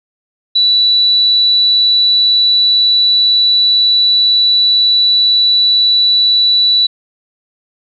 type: tone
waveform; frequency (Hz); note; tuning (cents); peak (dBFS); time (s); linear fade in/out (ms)
sine; 3951; B7; 0; -7; 0.55-6.87; 10
effects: none